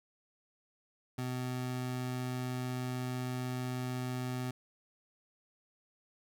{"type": "tone", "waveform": "25% pulse", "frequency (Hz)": 126.3, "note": "B2", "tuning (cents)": 39, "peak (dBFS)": -31, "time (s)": [1.18, 4.51], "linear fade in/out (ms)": 5, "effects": []}